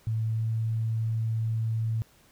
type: tone with pitch glide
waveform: sine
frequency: 111.2 to 112.17 Hz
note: A2 to A2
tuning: +19 to +34 cents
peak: -25 dBFS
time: 0.07-2.02 s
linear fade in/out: 0 ms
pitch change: +15 cents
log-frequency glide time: 0.25-0.51 s
effects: pink hiss -60 dBFS RMS until 2.31 s